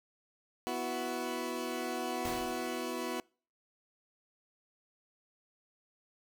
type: chord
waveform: 20% pulse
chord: B suspended fourth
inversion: none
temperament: equal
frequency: 246.9 / 329.6 / 370 Hz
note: B3 / E4 / F#4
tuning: 0 / 0 / 0 cents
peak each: -34 / -35 / -33 dBFS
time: 0.67-3.2 s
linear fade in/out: 0 ms
type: noise with exponential decay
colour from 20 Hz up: pink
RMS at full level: -38 dBFS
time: 2.25-2.9 s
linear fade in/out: 1 ms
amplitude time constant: 140 ms
effects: noise-tail reverb RT60 0.4 s tail -26 dB re dry